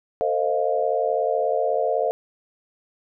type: chord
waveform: sine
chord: F dominant seventh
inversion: first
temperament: equal with one note detuned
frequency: 451.6 / 523.3 / 622.3 / 698.5 Hz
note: A4 / C5 / Eb5 / F5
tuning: +45 / 0 / 0 / 0 cents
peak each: -25 dBFS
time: 0.21-2.11 s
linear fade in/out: 0 ms
effects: none